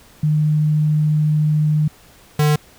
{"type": "tone pair in turn", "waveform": ["sine", "square"], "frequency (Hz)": [152.3, 150.12], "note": ["D#3", "D3"], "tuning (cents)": [-37, 38], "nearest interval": "unison", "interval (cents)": 25, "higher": "first", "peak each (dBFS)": -13, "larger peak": "neither", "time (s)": [[0.23, 1.88], [2.39, 2.56]], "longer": "first", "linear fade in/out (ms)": 5, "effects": ["pink hiss -48 dBFS RMS until 2.78 s"]}